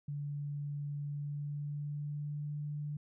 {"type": "tone with pitch glide", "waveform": "sine", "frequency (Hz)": [144.7, 147.66], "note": ["D3", "D3"], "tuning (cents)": [-25, 10], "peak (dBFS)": -36, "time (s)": [0.08, 2.97], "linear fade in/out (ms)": 5, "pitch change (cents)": 35, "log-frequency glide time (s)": [1.03, 2.55], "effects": []}